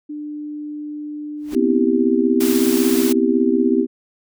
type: tone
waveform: sine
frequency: 298.1 Hz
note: D4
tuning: 26 cents sharp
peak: -26 dBFS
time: 0.09-1.85 s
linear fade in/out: 10 ms
type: noise with exponential growth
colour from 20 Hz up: pink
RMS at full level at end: -33 dBFS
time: 1.37-1.55 s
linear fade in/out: 1 ms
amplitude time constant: 37 ms
type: chord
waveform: sine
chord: C major seventh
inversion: third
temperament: just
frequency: 245.3 / 261.6 / 327 / 392.4 Hz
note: B3 / C4 / E4 / G4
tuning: -12 / 0 / -14 / +2 cents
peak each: -19 dBFS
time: 1.52-3.87 s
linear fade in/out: 50 ms
type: noise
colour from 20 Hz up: white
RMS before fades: -26 dBFS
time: 2.4-3.13 s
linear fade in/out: 10 ms
effects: none